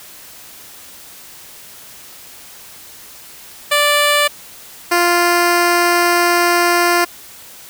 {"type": "tone pair in turn", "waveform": "10% pulse", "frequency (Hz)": [586, 348.4], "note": ["D5", "F4"], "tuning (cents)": [-4, -4], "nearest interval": "major sixth", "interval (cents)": 900, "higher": "first", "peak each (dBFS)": -3, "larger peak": "neither", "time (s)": [[3.71, 4.28], [4.91, 7.05]], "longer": "second", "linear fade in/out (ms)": 10, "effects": ["white hiss -38 dBFS RMS until 7.69 s"]}